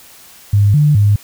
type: tone with pitch steps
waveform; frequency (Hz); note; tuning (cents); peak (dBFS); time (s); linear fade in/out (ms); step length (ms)
sine; 101.9 / 148.7 / 102.8; G#2 / D3 / G#2; -32 / +22 / -17; -7; 0.53-1.16; 5; 210
effects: white hiss -41 dBFS RMS until 1.23 s